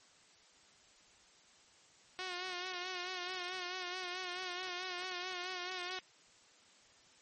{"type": "tone with vibrato", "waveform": "5% pulse", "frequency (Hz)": 363.4, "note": "F#4", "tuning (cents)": -31, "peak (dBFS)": -28, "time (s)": [2.19, 5.99], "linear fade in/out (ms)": 0, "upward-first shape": "sine", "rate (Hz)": 4.6, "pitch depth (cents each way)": 47, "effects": ["white hiss -64 dBFS RMS until 7.21 s", "MP3 32 kbps"]}